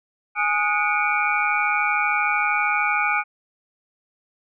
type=tone cluster; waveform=sine; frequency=832 / 1245 / 1456 / 2248 / 2401 Hz; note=G#5 / D#6 / F#6 / C#7 / D7; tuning=+3 / +1 / -28 / +24 / +38 cents; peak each=-25 dBFS; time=0.35-3.24 s; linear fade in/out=50 ms; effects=none